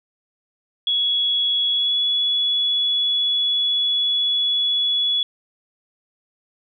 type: tone with pitch glide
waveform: sine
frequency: 3359 to 3394 Hz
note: G#7 to G#7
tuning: +19 to +37 cents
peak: -17 dBFS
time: 0.87-5.23 s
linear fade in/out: 2 ms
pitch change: +18 cents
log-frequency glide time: 1.71-1.96 s
effects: none